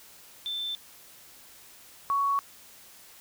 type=tone pair in turn; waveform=sine; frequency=3544 / 1116.3 Hz; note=A7 / C#6; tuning=+12 / +12 cents; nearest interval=octave + minor sixth; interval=2000 cents; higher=first; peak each=-30 / -23 dBFS; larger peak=second; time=0.46-0.75 / 2.1-2.39 s; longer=neither; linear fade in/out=0 ms; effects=white hiss -52 dBFS RMS until 3.2 s